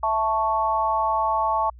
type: chord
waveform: sine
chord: A major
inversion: second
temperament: equal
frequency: 659.3 / 880 / 1108.7 Hz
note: E5 / A5 / C#6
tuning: 0 / 0 / 0 cents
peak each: -27 / -22 / -24 dBFS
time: 0.03-1.7 s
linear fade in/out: 5 ms
effects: added 60 Hz sine -42 dBFS peak until 1.79 s